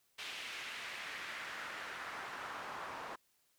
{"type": "noise with band-pass filter sweep", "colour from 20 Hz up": "pink", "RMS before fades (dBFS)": -45, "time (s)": [0.18, 3.16], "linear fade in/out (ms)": 10, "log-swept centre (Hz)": [2800, 1000], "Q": 1.6, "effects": ["white hiss -75 dBFS RMS until 3.58 s"]}